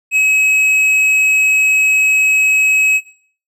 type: tone with tanh clipping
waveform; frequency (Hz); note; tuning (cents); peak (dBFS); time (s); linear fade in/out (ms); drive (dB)
sine; 2558; D#7; +47; -11; 0.11-3.01; 50; 8
effects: noise-tail reverb RT60 0.5 s tail -18 dB re dry